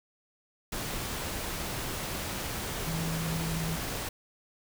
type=tone in noise; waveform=sine; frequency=162.9 Hz; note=E3; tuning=20 cents flat; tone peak=-31 dBFS; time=2.87-3.76 s; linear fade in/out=5 ms; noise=pink; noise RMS=-35 dBFS; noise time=0.72-4.09 s; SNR=+1 dB; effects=none